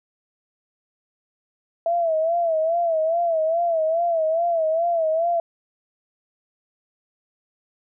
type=tone with vibrato; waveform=sine; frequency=660 Hz; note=E5; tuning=2 cents sharp; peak=-18 dBFS; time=1.86-5.4 s; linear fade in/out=2 ms; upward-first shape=sine; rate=2.4 Hz; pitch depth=84 cents each way; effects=none